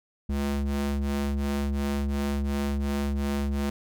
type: ring-modulated tone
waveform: square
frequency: 70.7 Hz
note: C#2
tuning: 35 cents sharp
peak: -23 dBFS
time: 0.29-3.7 s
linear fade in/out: 5 ms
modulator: 140 Hz
effects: none